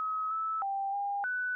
sine tone with pitch steps, 1277 / 1308 / 787 / 805 / 1492 Hz, D#6 / E6 / G5 / G5 / F#6, +45 / -14 / +7 / +46 / +14 cents, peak -30 dBFS, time 0-1.55 s, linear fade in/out 0 ms, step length 310 ms, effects none

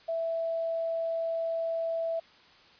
sine tone, 660 Hz, E5, 2 cents sharp, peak -28 dBFS, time 0.08-2.2 s, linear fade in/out 10 ms, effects white hiss -57 dBFS RMS until 2.79 s + resampled to 11025 Hz

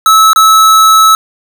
square tone with dropouts, 1300 Hz, E6, 24 cents flat, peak -3 dBFS, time 0.06-1.15 s, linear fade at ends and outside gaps 1 ms, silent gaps 0.332-0.36 s, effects none

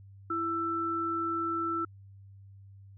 sine tone pair together, 332.5 / 1330 Hz, E4 / E6, +15 / +15 cents, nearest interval 2 octaves, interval 2400 cents, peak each -34 / -30 dBFS, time 0.3-1.85 s, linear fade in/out 5 ms, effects added 98 Hz sine -49 dBFS peak until 2.97 s

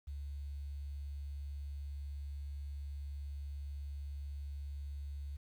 sine tone with quantisation, 70.9 Hz, C#2, 40 cents sharp, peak -40 dBFS, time 0.07-5.37 s, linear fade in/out 10 ms, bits 11, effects none

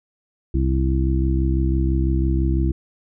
harmonic tone, 66 Hz, C2, 16 cents sharp, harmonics 1 / 2 / 3 / 4 / 5, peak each -18 / -24 / -29 / -30 / -25 dBFS, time 0.54-2.72 s, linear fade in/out 5 ms, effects none

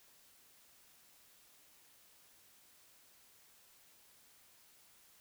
silence, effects white hiss -65 dBFS RMS until 5.2 s

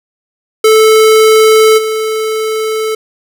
square tone with level steps, 437.5 Hz, A4, 10 cents flat, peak -4 / -13 dBFS, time 0.64-2.95 s, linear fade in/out 5 ms, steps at 1.77 s, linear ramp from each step 20 ms, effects none

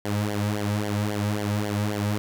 sawtooth tone with flanger, 103.83 Hz, G#2, in tune, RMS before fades -26 dBFS, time 0.05-2.18 s, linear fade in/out 0 ms, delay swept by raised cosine 0.77 to 2.87 ms, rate 3.7 Hz, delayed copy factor -1, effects none

